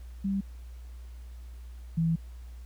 sine tone pair in turn, 196 / 164.5 Hz, G3 / E3, 0 / -3 cents, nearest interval minor third, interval 303 cents, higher first, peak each -26 / -23 dBFS, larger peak second, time 0.24-0.41 / 1.97-2.16 s, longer second, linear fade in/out 10 ms, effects added 60 Hz sine -41 dBFS peak until 2.65 s + pink hiss -62 dBFS RMS until 2.65 s

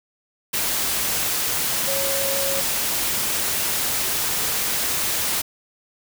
sine tone in noise, 549 Hz, C#5, 17 cents flat, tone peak -26 dBFS, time 1.87-2.61 s, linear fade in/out 10 ms, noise white, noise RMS -23 dBFS, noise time 0.53-5.42 s, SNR -6 dB, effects none

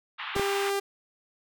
pink band-pass noise, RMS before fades -36 dBFS, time 0.18-0.71 s, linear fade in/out 20 ms, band 890 to 3600 Hz, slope 48 dB/octave
sawtooth tone, 397.7 Hz, G4, 25 cents sharp, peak -22 dBFS, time 0.35-0.8 s, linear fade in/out 10 ms
clicks, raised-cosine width 2 ms, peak -18 dBFS, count 2, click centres 0.364 / 0.396 s
effects none

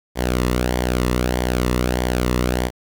sawtooth tone with flanger, 61.74 Hz, B1, in tune, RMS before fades -20 dBFS, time 0.15-2.71 s, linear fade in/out 50 ms, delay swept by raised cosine 0.75 to 1.31 ms, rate 1.6 Hz, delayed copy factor -0.6, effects 8-bit

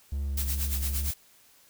triangle tone with vibrato, 69.3 Hz, C#2, in tune, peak -26 dBFS, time 0.12-1.11 s, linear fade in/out 5 ms, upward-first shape sine, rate 2.5 Hz, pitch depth 23 cents each way
blue noise with tremolo, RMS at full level -31 dBFS, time 0.37-1.14 s, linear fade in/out 5 ms, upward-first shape sine, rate 8.7 Hz, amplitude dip 70%
effects white hiss -59 dBFS RMS until 1.69 s

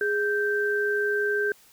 sine tone pair together, 414 / 1563 Hz, G#4 / G6, -5 / -6 cents, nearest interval octave + major seventh, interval 2299 cents, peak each -25 dBFS, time 0.01-1.52 s, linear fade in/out 2 ms, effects white hiss -56 dBFS RMS until 1.72 s

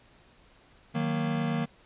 square chord, D# minor, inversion none, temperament equal, 155.56 / 185 / 233.1 Hz, D#3 / F#3 / A#3, 0 / 0 / 0 cents, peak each -31 / -35 / -31 dBFS, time 0.94-1.66 s, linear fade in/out 20 ms, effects pink hiss -59 dBFS RMS until 1.85 s + resampled to 8000 Hz

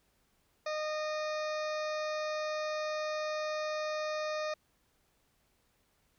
harmonic tone, 614 Hz, D#5, 23 cents flat, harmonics 1 / 2 / 3 / 4 / 6 / 7 / 8 / 9 / 10, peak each -34 / -40 / -44 / -46 / -50 / -51 / -52 / -53 / -54 dBFS, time 0.66-4.54 s, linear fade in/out 5 ms, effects pink hiss -73 dBFS RMS until 6.18 s

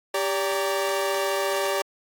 sawtooth tone cluster, 394.8 / 575 / 924 Hz, G4 / D5 / A#5, +12 / -37 / -16 cents, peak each -23 / -22 / -28 dBFS, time 0.14-1.82 s, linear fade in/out 5 ms, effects AAC 64 kbps

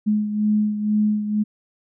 sine beating tone pair, 210.9 / 213 Hz, G#3 / G#3, +27 / +44 cents, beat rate 2.1 Hz, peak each -18 / -25 dBFS, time 0.06-1.44 s, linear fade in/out 20 ms, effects none

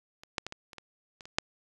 clicks, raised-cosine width 0.2 ms, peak -30 / -12 / -19 / -22 / -30 / -26 / -29 / -28 / -7 dBFS, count 9, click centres 0.235 / 0.382 / 0.466 / 0.524 / 0.732 / 0.783 / 1.208 / 1.255 / 1.385 s, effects resampled to 24000 Hz + 8-bit

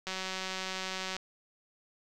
click train, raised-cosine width 0.2 ms, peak -19 dBFS, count 207, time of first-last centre 0.07-1.166 s, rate 188 Hz, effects none

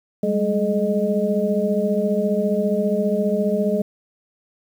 sine tone cluster, 195.1 / 209.9 / 425.1 / 616 Hz, G3 / G#3 / G#4 / D#5, -8 / +19 / +40 / -17 cents, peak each -23 dBFS, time 0.23-3.82 s, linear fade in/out 5 ms, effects 8-bit

